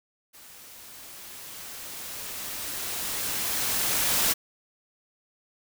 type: noise with level ramp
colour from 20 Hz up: white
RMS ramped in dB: -49 to -23 dBFS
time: 0.33-4.34 s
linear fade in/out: 20 ms
effects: none